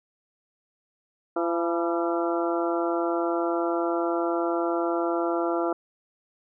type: harmonic tone with a mistuned harmonic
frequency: 170 Hz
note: F3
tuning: 46 cents flat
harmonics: 2 / 3 / 4 / 5 / 6 / 7 / 8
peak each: -26 / -31 / -29 / -36 / -37 / -36 / -34 dBFS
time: 1.36-5.73 s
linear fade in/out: 5 ms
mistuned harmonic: 6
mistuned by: -76 cents
effects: none